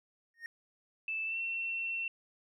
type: tone with exponential growth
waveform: triangle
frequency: 1849 Hz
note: A#6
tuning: 15 cents flat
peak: -34 dBFS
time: 0.34-0.46 s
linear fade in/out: 1 ms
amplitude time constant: 24 ms
type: tone with pitch glide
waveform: sine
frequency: 2637 to 2706 Hz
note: E7 to E7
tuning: 0 to +45 cents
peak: -33 dBFS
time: 1.08-2.08 s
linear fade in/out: 2 ms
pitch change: +45 cents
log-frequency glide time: 1.25-1.38 s
effects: none